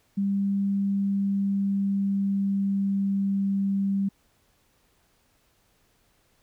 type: tone with pitch glide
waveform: sine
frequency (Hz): 198.2 to 196.72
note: G3 to G3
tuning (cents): +19 to +6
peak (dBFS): -22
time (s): 0.17-4.09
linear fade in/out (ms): 10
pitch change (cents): -13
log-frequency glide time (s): 0.72-3.58
effects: pink hiss -66 dBFS RMS until 6.42 s